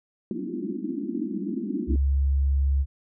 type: band-pass noise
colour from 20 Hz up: white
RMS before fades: -30 dBFS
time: 0.31-1.96 s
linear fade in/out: 2 ms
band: 190 to 350 Hz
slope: 96 dB/octave
type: tone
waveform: sine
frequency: 69 Hz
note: C#2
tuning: 7 cents flat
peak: -19 dBFS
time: 1.87-2.86 s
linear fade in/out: 50 ms
effects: none